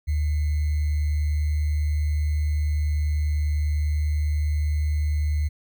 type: tone with sample-and-hold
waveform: sine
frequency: 75.1 Hz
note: D2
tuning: 39 cents sharp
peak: -20 dBFS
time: 0.07-5.49 s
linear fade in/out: 20 ms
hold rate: 2100 Hz
effects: none